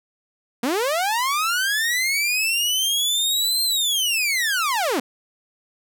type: linear two-way sweep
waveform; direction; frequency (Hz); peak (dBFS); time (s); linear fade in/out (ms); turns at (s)
sawtooth; up then down; 223.8 to 4186 to 223.8; -16; 0.63-5; 5; 3.63
effects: none